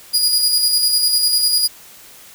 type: tone with tremolo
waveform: sawtooth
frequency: 4888 Hz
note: D#8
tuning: 32 cents flat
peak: -9 dBFS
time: 0.13-1.68 s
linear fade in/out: 20 ms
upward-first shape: square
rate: 10 Hz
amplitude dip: 35%
effects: white hiss -42 dBFS RMS until 2.34 s

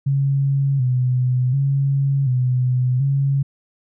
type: tone with vibrato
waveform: sine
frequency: 132.1 Hz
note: C3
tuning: 17 cents sharp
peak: -15 dBFS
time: 0.06-3.43 s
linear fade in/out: 10 ms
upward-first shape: square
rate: 0.68 Hz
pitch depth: 78 cents each way
effects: none

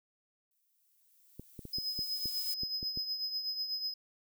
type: noise with exponential growth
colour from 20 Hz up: violet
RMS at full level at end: -39 dBFS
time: 0.51-2.54 s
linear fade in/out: 1 ms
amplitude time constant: 440 ms
type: clicks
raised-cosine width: 3 ms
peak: -31 dBFS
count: 9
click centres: 1.396 / 1.592 / 1.653 / 1.785 / 1.991 / 2.257 / 2.634 / 2.829 / 2.974 s
type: tone with tremolo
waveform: triangle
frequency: 5060 Hz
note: D#8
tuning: 28 cents sharp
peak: -30 dBFS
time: 1.73-3.94 s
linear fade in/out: 5 ms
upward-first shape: triangle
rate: 8.1 Hz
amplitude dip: 65%
effects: none

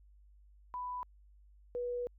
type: tone pair in turn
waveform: sine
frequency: 993 / 487.4 Hz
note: B5 / B4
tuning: +9 / -23 cents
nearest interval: octave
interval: 1232 cents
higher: first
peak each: -37 / -34 dBFS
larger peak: second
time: 0.74-1.03 / 1.75-2.07 s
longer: second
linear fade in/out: 0 ms
effects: added 50 Hz sine -58 dBFS peak until 2.18 s

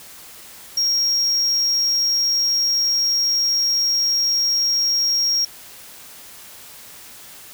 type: tone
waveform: triangle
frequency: 5588 Hz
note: F8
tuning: in tune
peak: -15 dBFS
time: 0.77-5.45 s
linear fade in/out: 5 ms
effects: white hiss -41 dBFS RMS until 7.53 s

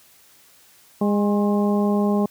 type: harmonic tone with a mistuned harmonic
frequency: 204.8 Hz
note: G#3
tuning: 24 cents flat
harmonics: 1 / 2 / 3 / 4 / 5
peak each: -18 / -24 / -28 / -30 / -32 dBFS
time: 1.01-2.26 s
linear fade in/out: 5 ms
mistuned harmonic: 5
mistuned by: +65 cents
effects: white hiss -53 dBFS RMS until 2.3 s + high-pass 60 Hz 12 dB/octave

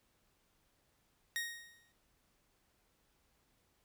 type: tone with exponential decay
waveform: sawtooth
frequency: 1869 Hz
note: A#6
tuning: 4 cents sharp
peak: -30 dBFS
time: 1.36-1.92 s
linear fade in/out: 0 ms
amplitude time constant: 120 ms
effects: pink hiss -75 dBFS RMS until 3.84 s

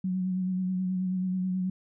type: tone with vibrato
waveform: sine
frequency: 185 Hz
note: F#3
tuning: in tune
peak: -26 dBFS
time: 0.04-1.7 s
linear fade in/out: 5 ms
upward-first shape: sine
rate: 9.3 Hz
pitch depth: 28 cents each way
effects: none

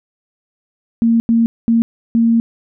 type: tone bursts at uneven times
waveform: sine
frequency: 230 Hz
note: A#3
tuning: 23 cents flat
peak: -9 dBFS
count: 4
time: 1.02-1.2 / 1.29-1.46 / 1.68-1.82 / 2.15-2.4 s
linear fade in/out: 0 ms
effects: none

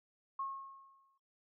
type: tone with exponential decay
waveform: sine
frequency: 1086 Hz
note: C#6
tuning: 36 cents flat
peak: -35 dBFS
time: 0.39-1.18 s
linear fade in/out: 5 ms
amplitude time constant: 170 ms
effects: noise-tail reverb RT60 0.5 s tail -18 dB re dry

